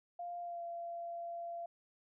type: tone with pitch glide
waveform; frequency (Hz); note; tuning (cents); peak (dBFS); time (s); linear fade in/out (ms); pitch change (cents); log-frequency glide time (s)
sine; 698.5 to 684.5; F5 to F5; 0 to -35; -40; 0.19-1.66; 5; -35; 0.41-0.62
effects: none